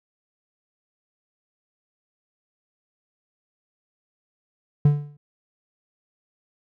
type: tone with exponential decay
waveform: triangle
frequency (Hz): 146.1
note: D3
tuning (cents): -9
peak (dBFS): -8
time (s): 4.85-5.17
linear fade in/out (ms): 5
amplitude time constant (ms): 68
effects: none